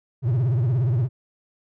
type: tone with vibrato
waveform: triangle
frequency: 122.9 Hz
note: B2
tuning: 8 cents flat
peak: -16 dBFS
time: 0.22-1.09 s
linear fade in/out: 50 ms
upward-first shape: triangle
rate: 17 Hz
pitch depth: 250 cents each way
effects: none